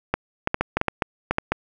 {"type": "clicks", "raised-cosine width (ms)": 0.5, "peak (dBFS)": -5, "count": 11, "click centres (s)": [0.14, 0.474, 0.544, 0.61, 0.77, 0.814, 0.883, 1.022, 1.31, 1.384, 1.52], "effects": []}